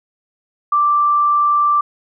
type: tone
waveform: sine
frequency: 1174.7 Hz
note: D6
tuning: in tune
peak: -11 dBFS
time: 0.72-1.81 s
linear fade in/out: 5 ms
effects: none